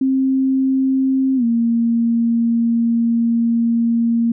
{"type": "tone with pitch glide", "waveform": "sine", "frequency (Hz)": [265.2, 232.2], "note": ["C4", "A#3"], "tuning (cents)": [23, -7], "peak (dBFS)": -13, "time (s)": [0.01, 4.32], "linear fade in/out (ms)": 5, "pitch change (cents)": -230, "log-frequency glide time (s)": [1.36, 1.44], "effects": []}